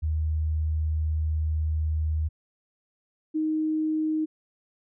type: tone pair in turn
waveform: sine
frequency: 78 / 312 Hz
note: D#2 / D#4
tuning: +5 / +5 cents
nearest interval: 2 octaves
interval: 2400 cents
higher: second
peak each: -23 dBFS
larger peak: neither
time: 0.02-2.29 / 3.34-4.26 s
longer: first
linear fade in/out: 20 ms
effects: none